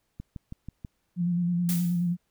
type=click train; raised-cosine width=5 ms; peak=-25 dBFS; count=5; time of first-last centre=0.2-0.848 s; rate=6.17 Hz
type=tone with vibrato; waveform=sine; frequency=174.61 Hz; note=F3; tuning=in tune; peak=-23 dBFS; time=1.16-2.17 s; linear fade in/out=50 ms; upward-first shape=square; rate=9.4 Hz; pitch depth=26 cents each way
type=noise with exponential decay; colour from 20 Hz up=blue; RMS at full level=-30 dBFS; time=1.69-2.15 s; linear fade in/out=0 ms; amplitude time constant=100 ms
effects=pink hiss -75 dBFS RMS until 2.3 s